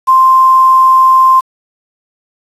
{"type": "tone with quantisation", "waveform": "sine", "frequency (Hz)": 1046.5, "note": "C6", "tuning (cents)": 0, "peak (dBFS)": -3, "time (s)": [0.07, 1.41], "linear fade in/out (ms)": 20, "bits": 5, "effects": ["resampled to 32000 Hz"]}